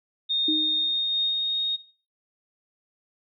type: tone with pitch glide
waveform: sine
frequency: 3679 to 3722 Hz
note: A#7 to A#7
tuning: -24 to -3 cents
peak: -22 dBFS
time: 0.29-1.77 s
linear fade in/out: 20 ms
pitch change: +21 cents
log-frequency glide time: 0.76-1.61 s
type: tone with exponential decay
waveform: sine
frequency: 311.1 Hz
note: D#4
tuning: in tune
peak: -22 dBFS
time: 0.48-0.99 s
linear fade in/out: 5 ms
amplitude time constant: 110 ms
effects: noise-tail reverb RT60 0.4 s tail -18 dB re dry